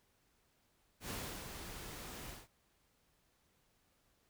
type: noise with ADSR envelope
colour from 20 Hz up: pink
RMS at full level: -42 dBFS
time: 1-2.48 s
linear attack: 99 ms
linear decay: 340 ms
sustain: -6 dB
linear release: 180 ms
effects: pink hiss -75 dBFS RMS until 4.29 s